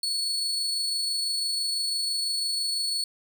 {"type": "tone with amplitude modulation", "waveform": "35% pulse", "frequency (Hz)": 4408, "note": "C#8", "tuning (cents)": -11, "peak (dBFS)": -23, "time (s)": [0.03, 3.04], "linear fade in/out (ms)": 2, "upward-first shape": "sine", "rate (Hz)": 26, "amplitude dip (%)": 25, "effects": []}